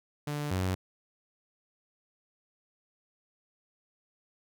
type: tone pair in turn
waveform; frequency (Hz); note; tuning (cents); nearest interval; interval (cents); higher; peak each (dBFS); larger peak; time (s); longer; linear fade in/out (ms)
sawtooth; 147.2 / 93.08; D3 / F#2; +4 / +11; minor sixth; 793; first; -28 / -24; second; 0.27-0.51 / 0.51-0.75; neither; 5
effects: none